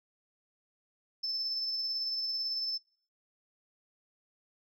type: tone with tremolo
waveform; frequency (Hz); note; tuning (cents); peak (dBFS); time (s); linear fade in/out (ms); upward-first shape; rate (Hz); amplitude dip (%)
sine; 5274; E8; 0; -29; 1.23-2.78; 10; triangle; 18; 40
effects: noise-tail reverb RT60 0.5 s tail -22 dB re dry + tanh soft clip ceiling -27 dBFS